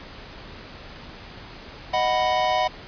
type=chord; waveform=square; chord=B major; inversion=first; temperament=equal; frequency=622.3 / 740 / 987.8 Hz; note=D#5 / F#5 / B5; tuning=0 / 0 / 0 cents; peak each=-26 / -23 / -26 dBFS; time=1.93-2.68 s; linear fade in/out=10 ms; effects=pink hiss -41 dBFS RMS until 2.87 s + resampled to 11025 Hz